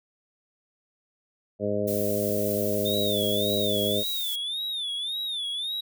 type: harmonic tone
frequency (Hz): 103.1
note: G#2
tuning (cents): -12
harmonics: 1 / 2 / 3 / 4 / 5 / 6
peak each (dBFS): -35 / -31 / -35 / -30 / -30 / -30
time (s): 1.59-4.04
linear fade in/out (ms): 50
type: noise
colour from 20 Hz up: violet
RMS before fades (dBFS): -34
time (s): 1.87-4.36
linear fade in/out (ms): 10
type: tone with vibrato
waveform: triangle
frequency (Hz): 3579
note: A7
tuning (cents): +29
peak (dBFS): -27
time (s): 2.85-5.81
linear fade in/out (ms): 10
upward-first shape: sine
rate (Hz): 1.8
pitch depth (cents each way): 130
effects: none